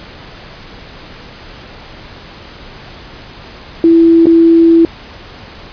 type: tone with dropouts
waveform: sine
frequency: 331.7 Hz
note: E4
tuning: 11 cents sharp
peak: -3 dBFS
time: 3.84-4.85 s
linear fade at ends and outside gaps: 1 ms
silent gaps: 4.257-4.268 s
effects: pink hiss -33 dBFS RMS until 5.72 s + resampled to 11025 Hz